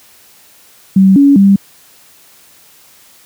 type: tone with pitch steps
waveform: sine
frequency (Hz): 191.9 / 281.2 / 197.3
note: G3 / C#4 / G3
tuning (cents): -37 / +25 / +11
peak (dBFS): -3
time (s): 0.96-1.56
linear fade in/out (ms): 5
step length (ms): 200
effects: white hiss -44 dBFS RMS until 3.25 s + high-pass 60 Hz 12 dB/octave